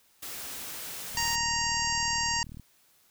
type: noise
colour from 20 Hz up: white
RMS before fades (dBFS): -39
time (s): 0.22-1.36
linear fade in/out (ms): 10
type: click train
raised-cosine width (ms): 5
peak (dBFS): -32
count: 57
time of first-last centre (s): 1.15-2.597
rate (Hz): 38.7
type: harmonic tone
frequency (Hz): 932.3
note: A#5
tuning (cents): 0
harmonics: 1 / 2 / 3 / 5 / 6 / 7 / 8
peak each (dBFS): -32 / -33 / -36 / -32 / -36 / -36 / -36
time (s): 1.17-2.43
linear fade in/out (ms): 2
effects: white hiss -64 dBFS RMS until 3.1 s